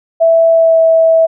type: tone with pitch glide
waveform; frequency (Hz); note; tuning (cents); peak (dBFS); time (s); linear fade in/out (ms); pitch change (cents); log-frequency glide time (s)
sine; 659.3 to 652.1; E5 to E5; 0 to -19; -5; 0.2-1.27; 20; -19; 0.51-0.79
effects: none